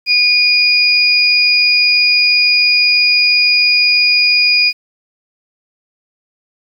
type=tone pair together; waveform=sine; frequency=2445 / 4907 Hz; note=D#7 / D#8; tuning=-31 / -25 cents; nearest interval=octave; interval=1206 cents; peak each=-11 dBFS; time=0.06-4.73 s; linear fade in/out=50 ms; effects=7-bit